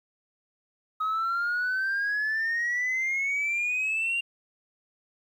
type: exponential sweep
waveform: sine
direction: up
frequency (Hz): 1263 to 2794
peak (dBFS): -23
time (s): 1-4.21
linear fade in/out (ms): 10
effects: tanh soft clip ceiling -23 dBFS + 10-bit